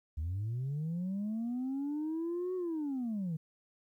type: linear two-way sweep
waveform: sine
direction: up then down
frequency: 72.9 to 372.4 to 152 Hz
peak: -31 dBFS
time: 0.17-3.37 s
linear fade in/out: 10 ms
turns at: 2.55 s
effects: tanh soft clip ceiling -31 dBFS + 12-bit